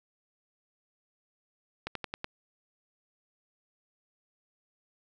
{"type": "slowing click train", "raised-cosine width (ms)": 0.3, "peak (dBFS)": -18, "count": 5, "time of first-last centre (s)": [1.87, 2.244], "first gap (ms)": 83, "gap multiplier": 1.08, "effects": []}